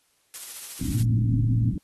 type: noise with tremolo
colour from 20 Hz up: blue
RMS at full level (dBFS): -34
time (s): 0.34-1.03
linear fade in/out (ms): 0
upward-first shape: triangle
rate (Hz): 14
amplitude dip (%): 45
type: low-pass noise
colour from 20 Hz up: white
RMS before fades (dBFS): -28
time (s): 0.81-1.78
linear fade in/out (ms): 2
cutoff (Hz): 300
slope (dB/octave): 96
type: tone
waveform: sine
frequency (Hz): 114.6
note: A#2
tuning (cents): -29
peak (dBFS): -20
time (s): 0.94-1.71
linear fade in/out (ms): 10
effects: white hiss -67 dBFS RMS until 1.83 s + AAC 32 kbps